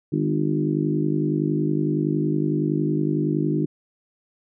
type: harmonic tone with a mistuned harmonic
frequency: 50.8 Hz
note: G#1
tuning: 38 cents flat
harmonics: 3 / 4 / 5 / 6 / 7 / 8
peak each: -24 / -29 / -31 / -24 / -27 / -35 dBFS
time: 0.12-3.66 s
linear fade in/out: 10 ms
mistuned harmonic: 5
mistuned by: -21 cents
effects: none